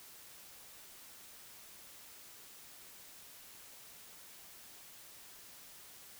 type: silence
effects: white hiss -55 dBFS RMS until 6.19 s